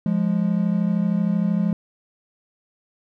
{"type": "tone pair together", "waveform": "triangle", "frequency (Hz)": [174.61, 207.6], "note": ["F3", "G#3"], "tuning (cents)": [0, 0], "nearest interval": "minor third", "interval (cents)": 300, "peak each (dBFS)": -19, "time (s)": [0.06, 1.73], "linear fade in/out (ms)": 2, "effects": []}